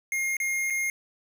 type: tone with dropouts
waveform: square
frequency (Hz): 2133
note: C7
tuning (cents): +33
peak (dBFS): -26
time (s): 0.12-0.9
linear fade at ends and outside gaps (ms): 1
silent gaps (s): 0.368-0.401 / 0.701-0.705
effects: none